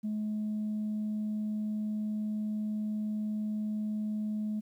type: tone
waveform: sine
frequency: 212.9 Hz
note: G#3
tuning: 43 cents sharp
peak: -29 dBFS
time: 0.03-4.61 s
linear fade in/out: 20 ms
effects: tanh soft clip ceiling -28 dBFS + 11-bit